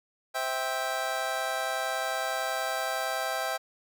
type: chord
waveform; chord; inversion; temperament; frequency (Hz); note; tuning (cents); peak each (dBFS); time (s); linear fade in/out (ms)
25% pulse; C major; none; just; 523.3 / 654.1 / 784.9; C5 / E5 / G5; 0 / -14 / +2; -33 / -29 / -29; 0.34-3.58; 20
effects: none